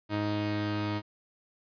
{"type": "tone pair together", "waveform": "sawtooth", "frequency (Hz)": [104.48, 313.1], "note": ["G#2", "D#4"], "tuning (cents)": [11, 11], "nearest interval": "octave + perfect fifth", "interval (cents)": 1900, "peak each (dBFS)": -28, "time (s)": [0.09, 1.02], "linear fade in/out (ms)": 50, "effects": ["resampled to 11025 Hz"]}